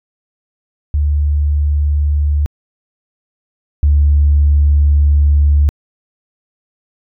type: tone pair in turn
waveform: sine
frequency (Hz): 73.42 / 72.79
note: D2 / D2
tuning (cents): 0 / -15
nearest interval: unison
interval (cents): 15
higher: first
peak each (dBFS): -10 / -6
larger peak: second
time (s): 0.94-2.46 / 3.83-5.69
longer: second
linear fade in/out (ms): 0
effects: tanh soft clip ceiling -2 dBFS